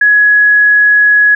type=tone; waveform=sine; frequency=1679 Hz; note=G#6; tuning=18 cents sharp; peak=-4 dBFS; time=0.01-1.35 s; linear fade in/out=5 ms; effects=none